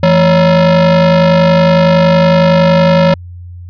square ring-modulated tone, 193.2 Hz, G3, 25 cents flat, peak -3 dBFS, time 0.03-3.14 s, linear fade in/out 2 ms, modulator 361 Hz, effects added 88 Hz sine -26 dBFS peak until 3.69 s + resampled to 11025 Hz

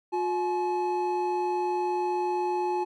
triangle tone pair together, 358.4 / 852.4 Hz, F4 / G#5, +45 / +45 cents, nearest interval octave + minor third, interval 1500 cents, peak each -26 dBFS, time 0.12-2.85 s, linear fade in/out 20 ms, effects none

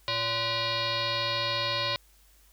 sine tone with frequency modulation, 2400 Hz, D7, 37 cents sharp, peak -26 dBFS, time 0.08-1.96 s, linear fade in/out 0 ms, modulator 457 Hz, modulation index 4.6, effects added 50 Hz sine -59 dBFS peak until 2.52 s + white hiss -62 dBFS RMS until 2.52 s

